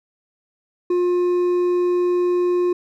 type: tone with hard clipping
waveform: triangle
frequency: 355.5 Hz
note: F4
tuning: 31 cents sharp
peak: -17 dBFS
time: 0.9-2.73 s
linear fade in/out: 5 ms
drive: 7 dB
effects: none